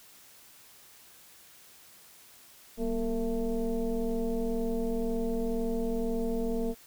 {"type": "tone with frequency modulation", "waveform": "sine", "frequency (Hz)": 238, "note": "A#3", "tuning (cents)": 36, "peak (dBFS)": -27, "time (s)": [2.77, 6.75], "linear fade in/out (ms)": 50, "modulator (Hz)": 217, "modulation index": 1.4, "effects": ["white hiss -55 dBFS RMS until 6.86 s"]}